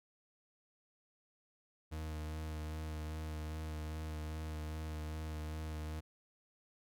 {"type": "tone with vibrato", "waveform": "40% pulse", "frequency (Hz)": 77.78, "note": "D#2", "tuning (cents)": 0, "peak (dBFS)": -39, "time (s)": [1.91, 6.01], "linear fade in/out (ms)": 20, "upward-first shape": "sine", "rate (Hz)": 2.5, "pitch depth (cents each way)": 18, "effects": []}